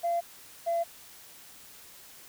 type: tone pair in turn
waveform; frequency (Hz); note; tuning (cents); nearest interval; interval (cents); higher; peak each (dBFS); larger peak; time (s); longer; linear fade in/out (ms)
sine; 686 / 678.1; F5 / E5; -31 / +49; unison; 20; first; -24; neither; 0.03-0.21 / 0.66-0.84; neither; 20
effects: tanh soft clip ceiling -22 dBFS + white hiss -51 dBFS RMS until 2.28 s